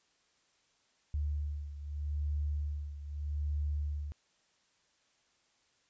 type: beating tone pair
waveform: sine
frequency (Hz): 73.42 / 74.23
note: D2 / D2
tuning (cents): 0 / +19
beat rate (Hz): 0.81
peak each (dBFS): -34 / -39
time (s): 1.14-4.12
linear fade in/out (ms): 0
effects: white hiss -72 dBFS RMS until 5.89 s + resampled to 16000 Hz